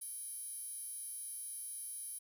10% pulse tone with high-pass filter, 784 Hz, G5, in tune, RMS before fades -45 dBFS, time 0.01-2.19 s, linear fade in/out 10 ms, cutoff 9800 Hz, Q 9.6, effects none

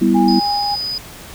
sine chord, E minor, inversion first, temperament equal, 196 / 246.9 / 329.6 Hz, G3 / B3 / E4, 0 / 0 / 0 cents, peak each -15 dBFS, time 0.01-0.4 s, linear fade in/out 10 ms
sine tone with tremolo, 817 Hz, G#5, 29 cents flat, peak -16 dBFS, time 0.14-0.76 s, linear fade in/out 20 ms, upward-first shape triangle, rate 3.4 Hz, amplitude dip 25%
sine tone, 4978 Hz, D#8, in tune, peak -20 dBFS, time 0.28-0.98 s, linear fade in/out 2 ms
effects pink hiss -36 dBFS RMS until 1.34 s

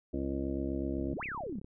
harmonic tone, 68 Hz, C#2, 33 cents flat, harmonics 1 / 2 / 3 / 4 / 5 / 7 / 8 / 9, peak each -38 / -45 / -41 / -36 / -37 / -45 / -48 / -45 dBFS, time 0.13-1.14 s, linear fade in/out 10 ms
click train, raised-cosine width 3 ms, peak -35 dBFS, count 23, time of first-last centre 0.99-1.645 s, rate 33.6 Hz
sine exponential two-way sweep, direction up then down, 117.2 to 2765 to 166.3 Hz, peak -36 dBFS, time 1.13-1.6 s, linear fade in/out 10 ms, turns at 1.24 s
effects none

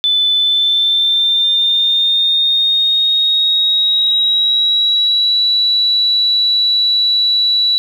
sine tone with pitch glide, 3506 to 3935 Hz, A7 to B7, -7 to -7 cents, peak -10 dBFS, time 0.04-7.78 s, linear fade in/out 0 ms, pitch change +200 cents, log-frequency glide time 0.34-5.41 s, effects 7-bit

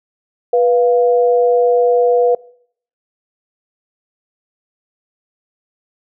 sine tone pair together, 489.7 / 698.5 Hz, B4 / F5, -15 / 0 cents, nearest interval tritone, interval 615 cents, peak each -10 / -17 dBFS, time 0.53-2.35 s, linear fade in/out 5 ms, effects noise-tail reverb RT60 0.6 s tail -22 dB re dry

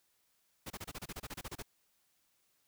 pink noise bursts, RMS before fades -43 dBFS, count 14, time 0.66-1.626 s, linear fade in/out 10 ms, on 43 ms, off 28 ms, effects white hiss -75 dBFS RMS until 2.67 s

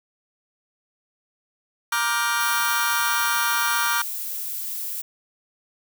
sawtooth chord, G minor seventh, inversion first, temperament just, 940.8 / 1176 / 1411.2 / 1568 Hz, Bb5 / D6 / F6 / G6, +16 / +2 / +18 / 0 cents, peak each -23 / -22 / -21 / -25 dBFS, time 1.92-4.02 s, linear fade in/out 5 ms
violet noise, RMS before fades -30 dBFS, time 2.4-5.02 s, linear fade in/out 10 ms
effects none

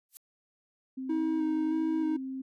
violet noise with exponential growth, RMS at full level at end -38 dBFS, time 0.09-0.17 s, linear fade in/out 0 ms, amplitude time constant 16 ms
sine tone with pitch glide, 261.8 to 264.1 Hz, C4 to C4, +1 to +16 cents, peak -34 dBFS, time 0.97-2.42 s, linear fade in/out 10 ms, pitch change +15 cents, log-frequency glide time 1.29-2.12 s
triangle tone with vibrato, 316 Hz, D#4, 27 cents sharp, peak -25 dBFS, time 1.09-2.17 s, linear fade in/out 10 ms, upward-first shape square, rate 1.6 Hz, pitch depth 16 cents each way
effects resampled to 32000 Hz

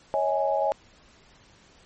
sine chord, C# suspended second, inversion none, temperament equal with one note detuned, 554.4 / 637.5 / 830.6 Hz, C#5 / D#5 / G#5, 0 / +42 / 0 cents, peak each -26 dBFS, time 0.14-0.72 s, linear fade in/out 0 ms, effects pink hiss -56 dBFS RMS until 1.85 s + MP3 32 kbps

